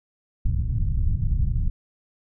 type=low-pass noise; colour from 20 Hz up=pink; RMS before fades=-22 dBFS; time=0.45-1.7 s; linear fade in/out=10 ms; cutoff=130 Hz; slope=24 dB/octave; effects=none